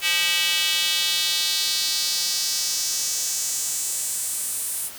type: tone with high-pass filter sweep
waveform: square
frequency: 174.61 Hz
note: F3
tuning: in tune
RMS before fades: -24 dBFS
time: 0.01-4.91 s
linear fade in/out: 50 ms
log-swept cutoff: 2600 to 10000 Hz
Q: 2.4
effects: white hiss -39 dBFS RMS until 4.98 s